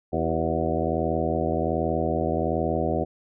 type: harmonic tone with a mistuned harmonic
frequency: 81.3 Hz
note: E2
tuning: 23 cents flat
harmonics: 1 / 2 / 3 / 4 / 5 / 6 / 7 / 8 / 9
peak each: -31 / -31 / -31 / -31 / -31 / -31 / -31 / -31 / -31 dBFS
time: 0.12-3.05 s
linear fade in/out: 20 ms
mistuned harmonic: 5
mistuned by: -71 cents
effects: none